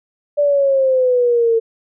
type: exponential sweep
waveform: sine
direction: down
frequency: 587 to 450 Hz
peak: -11 dBFS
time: 0.37-1.6 s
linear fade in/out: 20 ms
effects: none